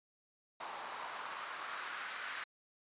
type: noise with band-pass filter sweep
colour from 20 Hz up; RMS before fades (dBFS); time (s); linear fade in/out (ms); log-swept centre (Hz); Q
white; -44; 0.6-2.44; 5; 900 to 1600; 2.2
effects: resampled to 8000 Hz